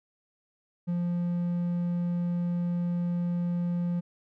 triangle tone, 174.4 Hz, F3, 2 cents flat, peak -24 dBFS, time 0.87-4.01 s, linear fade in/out 20 ms, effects none

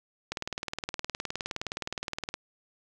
click train, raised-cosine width 0.2 ms, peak -15 dBFS, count 40, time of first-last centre 0.32-2.341 s, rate 19.3 Hz, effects none

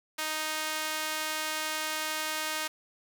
sawtooth tone with high-pass filter, 311.1 Hz, D#4, in tune, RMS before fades -33 dBFS, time 0.18-2.68 s, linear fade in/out 10 ms, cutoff 1200 Hz, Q 0.6, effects none

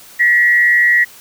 sine tone with frequency modulation, 1920 Hz, B6, 49 cents flat, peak -8 dBFS, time 0.19-1.05 s, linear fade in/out 20 ms, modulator 161 Hz, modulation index 0.44, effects white hiss -40 dBFS RMS until 1.2 s

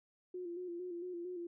sine tone with vibrato, 353.2 Hz, F4, 20 cents sharp, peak -40 dBFS, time 0.34-1.47 s, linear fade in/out 5 ms, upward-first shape square, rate 4.4 Hz, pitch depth 45 cents each way, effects none

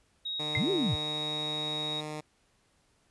sine tone, 3784 Hz, A#7, 25 cents sharp, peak -32 dBFS, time 0.25-2.01 s, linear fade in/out 10 ms
10% pulse tone with pitch glide, 151.6 to 152.48 Hz, D#3 to D#3, -45 to -35 cents, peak -28 dBFS, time 0.39-2.21 s, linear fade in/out 10 ms, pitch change +10 cents, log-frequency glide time 0.49-2.05 s
sine tone with exponential decay, 2083 Hz, C7, 8 cents flat, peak -24 dBFS, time 0.55-0.68 s, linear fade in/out 1 ms, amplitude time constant 27 ms
sine linear two-way sweep, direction up then down, 70.1 to 415.3 to 70.1 Hz, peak -26 dBFS, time 0.56-0.96 s, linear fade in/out 20 ms, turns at 0.71 s
effects pink hiss -69 dBFS RMS until 3.1 s + resampled to 24000 Hz

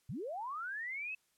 sine linear sweep, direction up, 93.3 to 2637 Hz, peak -38 dBFS, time 0.09-1.15 s, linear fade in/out 5 ms, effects white hiss -75 dBFS RMS until 1.37 s + low-pass 12000 Hz 12 dB/octave

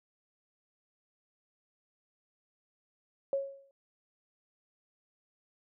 sine tone with exponential decay, 550 Hz, C#5, 14 cents flat, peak -25 dBFS, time 3.33-3.71 s, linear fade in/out 1 ms, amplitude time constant 81 ms, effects none

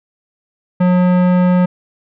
sine tone with tanh clipping, 180.4 Hz, F#3, 44 cents flat, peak -11 dBFS, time 0.8-1.66 s, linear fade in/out 10 ms, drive 17 dB, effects none

